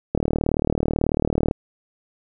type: click train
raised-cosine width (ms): 2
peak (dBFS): -6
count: 53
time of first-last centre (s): 0.15-1.511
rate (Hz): 38.2
effects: none